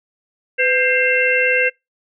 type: tone cluster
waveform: sine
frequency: 504 / 1590 / 2103 / 2704 Hz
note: B4 / G6 / C7 / E7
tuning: +35 / +24 / +8 / +43 cents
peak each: -19 dBFS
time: 0.58-1.7 s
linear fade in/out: 20 ms
effects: noise-tail reverb RT60 0.2 s tail -25 dB re dry